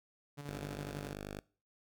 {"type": "tone with tremolo", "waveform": "sawtooth", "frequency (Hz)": 144, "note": "D3", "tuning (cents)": -34, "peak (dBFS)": -38, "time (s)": [0.37, 1.14], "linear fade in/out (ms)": 20, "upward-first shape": "square", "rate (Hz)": 12, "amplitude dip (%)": 45}
{"type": "tone", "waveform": "5% pulse", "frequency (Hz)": 50.1, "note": "G1", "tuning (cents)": 38, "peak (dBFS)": -31, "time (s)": [0.49, 1.39], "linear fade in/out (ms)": 0}
{"effects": ["noise-tail reverb RT60 0.4 s tail -23 dB re dry"]}